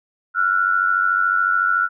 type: tone pair together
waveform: sine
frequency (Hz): 1357 / 1450.8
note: E6 / F#6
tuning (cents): +50 / -34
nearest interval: minor second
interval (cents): 116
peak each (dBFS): -18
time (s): 0.34-1.89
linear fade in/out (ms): 50
effects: none